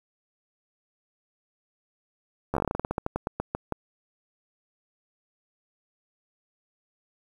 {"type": "slowing click train", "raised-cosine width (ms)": 1, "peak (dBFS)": -13, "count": 20, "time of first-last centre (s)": [2.54, 3.723], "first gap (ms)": 12, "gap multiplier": 1.16, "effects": ["8-bit"]}